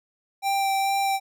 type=tone with vibrato; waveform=square; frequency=784 Hz; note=G5; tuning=in tune; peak=-22 dBFS; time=0.42-1.2 s; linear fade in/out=50 ms; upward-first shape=sine; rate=2.3 Hz; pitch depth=10 cents each way; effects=none